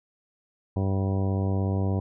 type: harmonic tone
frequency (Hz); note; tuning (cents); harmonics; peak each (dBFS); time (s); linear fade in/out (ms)
96.8; G2; -21; 1 / 2 / 3 / 4 / 5 / 6 / 7 / 8 / 10; -24 / -30 / -34 / -36 / -38 / -40 / -41 / -42 / -44; 0.76-2; 5
effects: none